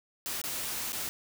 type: noise with dropouts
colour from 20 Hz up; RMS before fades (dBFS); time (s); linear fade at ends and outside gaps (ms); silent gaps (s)
white; -35; 0.26-1.09; 0; 0.416-0.439 / 0.921-0.93
effects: none